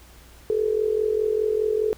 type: tone with amplitude modulation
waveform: sine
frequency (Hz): 431.4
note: A4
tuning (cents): -34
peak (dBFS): -16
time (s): 0.5-1.93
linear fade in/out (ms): 0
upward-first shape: sine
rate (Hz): 44.9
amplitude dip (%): 80
effects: added 60 Hz sine -48 dBFS peak until 1.97 s + pink hiss -51 dBFS RMS until 1.97 s